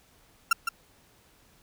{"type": "tone with echo", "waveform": "35% pulse", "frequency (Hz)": 1368, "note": "F6", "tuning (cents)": -36, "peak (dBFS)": -16, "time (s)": [0.51, 0.53], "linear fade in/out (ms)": 5, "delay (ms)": 160, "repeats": 1, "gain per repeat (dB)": -7, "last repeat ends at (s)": 0.69, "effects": ["pink hiss -61 dBFS RMS until 1.62 s"]}